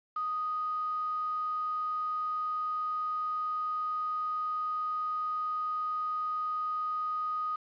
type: tone with quantisation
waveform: sine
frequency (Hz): 1244.5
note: D#6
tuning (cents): 0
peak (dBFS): -30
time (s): 0.16-7.56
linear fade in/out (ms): 5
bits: 8
effects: resampled to 11025 Hz